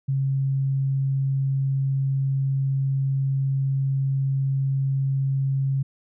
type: tone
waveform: sine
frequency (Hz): 135.8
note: C#3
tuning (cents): -35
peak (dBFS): -20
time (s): 0.08-5.83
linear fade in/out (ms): 10
effects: none